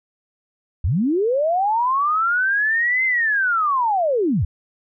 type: linear two-way sweep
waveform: sine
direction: up then down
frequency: 61.6 to 2088 to 61.6 Hz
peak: -16 dBFS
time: 0.84-4.45 s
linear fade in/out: 5 ms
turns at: 3.05 s
effects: none